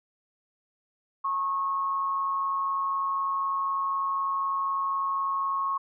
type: tone with amplitude modulation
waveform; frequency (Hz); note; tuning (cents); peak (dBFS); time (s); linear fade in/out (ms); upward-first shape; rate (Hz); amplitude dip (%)
sine; 1092; C#6; -26; -23; 1.24-5.78; 10; sine; 176; 45
effects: none